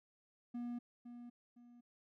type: tone with echo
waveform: triangle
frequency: 240.5 Hz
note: B3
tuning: 46 cents flat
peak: -38 dBFS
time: 0.54-0.79 s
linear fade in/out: 10 ms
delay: 510 ms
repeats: 2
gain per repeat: -9 dB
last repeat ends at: 1.81 s
effects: none